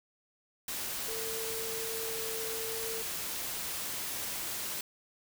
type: tone in noise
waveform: sine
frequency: 449.8 Hz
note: A4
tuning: 38 cents sharp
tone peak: -39 dBFS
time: 1.08-3.02 s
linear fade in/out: 2 ms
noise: white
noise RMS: -37 dBFS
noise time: 0.68-4.81 s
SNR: -5 dB
effects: none